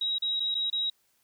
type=tone with dropouts; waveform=sine; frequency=3828 Hz; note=A#7; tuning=45 cents sharp; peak=-26 dBFS; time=0.01-0.9 s; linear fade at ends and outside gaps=5 ms; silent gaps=0.184-0.221 / 0.398-0.402 / 0.545-0.55 / 0.701-0.727 s; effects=white hiss -70 dBFS RMS until 1.23 s